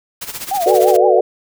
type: noise with tremolo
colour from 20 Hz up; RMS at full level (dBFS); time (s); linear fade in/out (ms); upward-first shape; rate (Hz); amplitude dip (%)
white; -25; 0.21-0.97; 10; sine; 15; 75
type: tone with vibrato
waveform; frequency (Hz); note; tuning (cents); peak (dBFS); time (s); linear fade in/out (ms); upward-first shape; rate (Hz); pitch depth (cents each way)
sine; 740; F#5; 0; -15; 0.51-1.2; 5; triangle; 5.9; 200
type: chord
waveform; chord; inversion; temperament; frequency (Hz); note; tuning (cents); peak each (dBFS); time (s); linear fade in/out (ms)
sine; B minor seventh; second; just; 370.4 / 444.5 / 493.9 / 592.7; F#4 / A4 / B4 / D5; +2 / +18 / 0 / +16; -15; 0.66-1.21; 5
effects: none